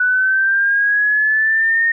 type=linear sweep; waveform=sine; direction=up; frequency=1480 to 1849 Hz; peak=-12 dBFS; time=0-1.92 s; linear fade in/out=5 ms; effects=none